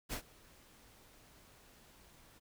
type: noise with ADSR envelope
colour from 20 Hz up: pink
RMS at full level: -38 dBFS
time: 0.09-2.4 s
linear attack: 38 ms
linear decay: 88 ms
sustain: -24 dB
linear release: 24 ms
effects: none